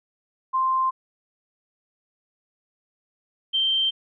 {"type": "tone pair in turn", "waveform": "sine", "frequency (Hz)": [1046.5, 3136], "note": ["C6", "G7"], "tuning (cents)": [0, 0], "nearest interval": "octave + perfect fifth", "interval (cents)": 1900, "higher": "second", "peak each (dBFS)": [-19, -19], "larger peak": "neither", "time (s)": [[0.53, 0.91], [3.53, 3.91]], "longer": "neither", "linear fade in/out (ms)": 20, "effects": []}